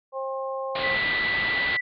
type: harmonic tone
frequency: 266.6 Hz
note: C4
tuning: 33 cents sharp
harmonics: 2 / 3 / 4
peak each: -29 / -36 / -34 dBFS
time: 0.12-0.98 s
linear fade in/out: 50 ms
type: low-pass noise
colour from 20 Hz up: white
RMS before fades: -31 dBFS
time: 0.75-1.77 s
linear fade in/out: 5 ms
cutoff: 4300 Hz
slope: 96 dB/octave
type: tone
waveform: sine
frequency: 1975.5 Hz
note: B6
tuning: in tune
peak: -23 dBFS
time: 0.83-1.81 s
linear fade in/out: 10 ms
effects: none